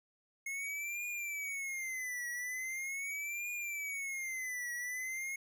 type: tone with vibrato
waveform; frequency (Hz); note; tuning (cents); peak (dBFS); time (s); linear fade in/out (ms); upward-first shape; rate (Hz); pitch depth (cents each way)
square; 2164; C#7; -42; -38; 0.46-5.36; 5; triangle; 0.41; 210
effects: none

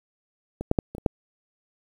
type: clicks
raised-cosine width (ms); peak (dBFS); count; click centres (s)
2; -17 / -6 / -7 / -22 / -22 / -6; 6; 0.61 / 0.714 / 0.788 / 0.95 / 0.982 / 1.062
effects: 8-bit

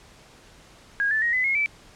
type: tone with pitch steps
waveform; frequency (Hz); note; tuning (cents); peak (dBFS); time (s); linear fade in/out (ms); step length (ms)
sine; 1637 / 1754.5 / 1880.4 / 2015 / 2160 / 2315; G#6 / A6 / A#6 / B6 / C#7 / D7; -25 / -5 / +15 / +34 / -45 / -25; -20; 1-1.66; 0; 110
effects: pink hiss -51 dBFS RMS until 1.95 s + low-pass 8000 Hz 12 dB/octave

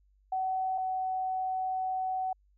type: tone pair in turn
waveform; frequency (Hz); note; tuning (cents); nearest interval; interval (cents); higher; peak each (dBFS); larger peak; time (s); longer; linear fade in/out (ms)
sine; 754 / 750.7; F#5 / F#5; +32 / +25; unison; 7; first; -28 / -29; first; 0.32-0.78 / 0.78-2.33; second; 5
effects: added 49 Hz sine -63 dBFS peak until 2.57 s

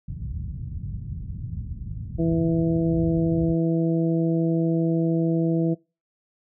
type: low-pass noise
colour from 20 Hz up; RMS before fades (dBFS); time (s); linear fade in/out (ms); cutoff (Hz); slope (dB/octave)
pink; -29; 0.08-3.54; 5; 150; 24
type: harmonic tone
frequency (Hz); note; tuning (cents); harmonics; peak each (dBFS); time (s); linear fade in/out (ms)
164.81; E3; 0; 1 / 2 / 3 / 4; -22 / -23 / -30 / -33; 2.18-5.75; 20
effects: noise-tail reverb RT60 0.3 s tail -25 dB re dry + high-pass 60 Hz 12 dB/octave

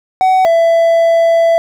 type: tone pair in turn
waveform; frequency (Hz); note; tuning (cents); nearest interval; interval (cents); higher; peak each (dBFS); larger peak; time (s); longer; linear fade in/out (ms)
triangle; 751 / 666.4; F#5 / E5; +26 / +19; major second; 207; first; -5; neither; 0.21-0.45 / 0.45-1.58; second; 0
effects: none

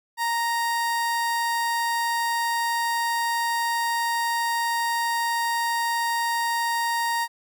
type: tone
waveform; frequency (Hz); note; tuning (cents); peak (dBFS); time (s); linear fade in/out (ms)
30% pulse; 932.3; A#5; 0; -20; 0.17-7.28; 50
effects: none

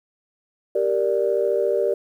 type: chord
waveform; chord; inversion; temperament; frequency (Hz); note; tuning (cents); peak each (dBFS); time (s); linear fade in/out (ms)
sine; G minor; none; equal; 392 / 466.2 / 587.3; G4 / Bb4 / D5; 0 / 0 / 0; -22; 0.75-1.94; 5
effects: tanh soft clip ceiling -8 dBFS + 9-bit

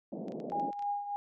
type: band-pass noise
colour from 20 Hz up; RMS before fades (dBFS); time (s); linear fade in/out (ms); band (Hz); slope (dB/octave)
pink; -40; 0.12-0.71; 5; 170 to 680; 48
type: clicks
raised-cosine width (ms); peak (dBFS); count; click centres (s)
0.2; -37; 8; 0.283 / 0.321 / 0.401 / 0.5 / 0.598 / 0.73 / 0.793 / 0.824
type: tone with tremolo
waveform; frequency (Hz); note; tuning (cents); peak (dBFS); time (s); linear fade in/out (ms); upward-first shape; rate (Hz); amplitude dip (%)
sine; 815; G#5; -33; -29; 0.52-1.16; 0; triangle; 3.3; 70
effects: none

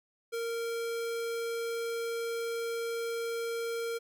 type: tone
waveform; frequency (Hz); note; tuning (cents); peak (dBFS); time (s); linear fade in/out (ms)
square; 462.9; A#4; -12; -33; 0.32-3.99; 20
effects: none

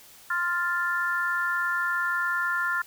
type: chord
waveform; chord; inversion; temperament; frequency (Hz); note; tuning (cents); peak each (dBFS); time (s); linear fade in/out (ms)
sine; F major; second; equal; 1046.5 / 1396.9 / 1760; C6 / F6 / A6; 0 / 0 / 0; -32 / -26 / -29; 0.3-2.82; 5
effects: white hiss -51 dBFS RMS until 2.86 s

